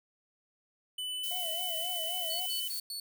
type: tone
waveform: square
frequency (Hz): 2999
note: F#7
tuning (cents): +23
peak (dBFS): -35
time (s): 0.98-2.68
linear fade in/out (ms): 5
type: noise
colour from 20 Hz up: violet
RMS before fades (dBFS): -39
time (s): 1.23-2.8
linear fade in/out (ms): 10
type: tone with vibrato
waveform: triangle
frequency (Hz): 687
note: F5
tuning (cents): -29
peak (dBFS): -39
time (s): 1.31-2.46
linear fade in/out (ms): 2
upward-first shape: sine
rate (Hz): 3.8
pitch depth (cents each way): 120
type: tone bursts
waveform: sawtooth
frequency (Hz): 4435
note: C#8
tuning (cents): 0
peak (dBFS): -34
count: 4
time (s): 2.3-3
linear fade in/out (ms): 2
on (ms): 100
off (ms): 100
effects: none